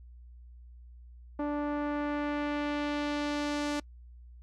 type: tone with low-pass filter sweep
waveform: sawtooth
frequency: 292.8 Hz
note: D4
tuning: 5 cents flat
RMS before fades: -32 dBFS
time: 1.39-3.8 s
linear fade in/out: 5 ms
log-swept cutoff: 1000 to 7300 Hz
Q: 0.97
effects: noise-tail reverb RT60 0.1 s tail -26 dB re dry + added 60 Hz sine -48 dBFS peak until 4.42 s